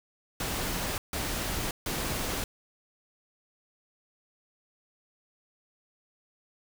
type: noise bursts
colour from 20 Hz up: pink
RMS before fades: -32 dBFS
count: 3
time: 0.4-2.44 s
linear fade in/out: 2 ms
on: 580 ms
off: 150 ms
effects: none